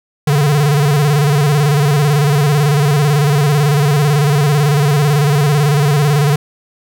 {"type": "tone with vibrato", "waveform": "square", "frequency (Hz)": 145.3, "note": "D3", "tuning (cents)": -18, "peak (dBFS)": -10, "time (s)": [0.27, 6.36], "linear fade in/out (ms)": 5, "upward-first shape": "square", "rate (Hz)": 18, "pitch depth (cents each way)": 76, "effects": []}